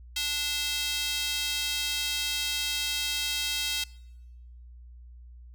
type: tone with high-pass filter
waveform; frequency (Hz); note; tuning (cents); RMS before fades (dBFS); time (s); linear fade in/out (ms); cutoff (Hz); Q
square; 292.8; D4; -5; -30; 0.16-3.84; 5; 3300; 1.9
effects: noise-tail reverb RT60 1.0 s tail -24 dB re dry + added 60 Hz sine -45 dBFS peak until 5.54 s